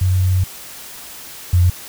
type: tone pair in turn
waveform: sine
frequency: 92.5 / 88.98 Hz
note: F#2 / F2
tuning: 0 / +33 cents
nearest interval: minor second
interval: 67 cents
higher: first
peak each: -12 / -9 dBFS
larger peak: second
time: 0.01-0.44 / 1.53-1.7 s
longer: first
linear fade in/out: 5 ms
effects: white hiss -35 dBFS RMS until 1.88 s